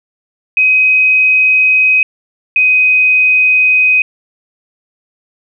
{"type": "tone pair in turn", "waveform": "sine", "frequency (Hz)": [2523, 2511], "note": ["D#7", "D#7"], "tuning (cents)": [23, 15], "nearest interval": "unison", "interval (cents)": 8, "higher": "first", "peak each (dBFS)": -6, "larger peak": "neither", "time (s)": [[0.57, 2.03], [2.56, 4.02]], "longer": "neither", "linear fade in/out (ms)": 2, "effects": []}